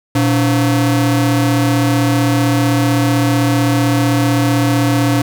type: ring-modulated tone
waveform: 45% pulse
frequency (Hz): 203.1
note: G#3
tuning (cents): -38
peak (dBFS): -8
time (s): 0.15-5.22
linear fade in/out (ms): 5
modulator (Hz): 83.7
effects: none